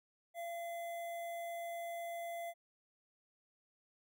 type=tone with notch filter; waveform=square; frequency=682 Hz; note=F5; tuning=41 cents flat; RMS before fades=-43 dBFS; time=0.34-2.54 s; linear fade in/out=50 ms; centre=4800 Hz; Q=0.88; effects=none